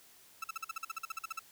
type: tone bursts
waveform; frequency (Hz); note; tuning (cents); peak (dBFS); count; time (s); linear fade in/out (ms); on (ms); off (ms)
30% pulse; 1318.5; E6; 0; -33; 15; 0.42-1.393; 5; 21; 47
effects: white hiss -60 dBFS RMS until 1.51 s